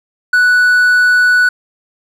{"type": "tone", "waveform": "triangle", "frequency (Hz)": 1480, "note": "F#6", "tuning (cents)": 0, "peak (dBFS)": -5, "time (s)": [0.33, 1.49], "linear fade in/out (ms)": 5, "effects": []}